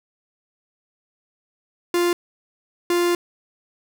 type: tone bursts at uneven times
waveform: 45% pulse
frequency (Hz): 349.2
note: F4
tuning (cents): 0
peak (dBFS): -17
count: 2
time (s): 1.94-2.13 / 2.9-3.15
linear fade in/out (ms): 2
effects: none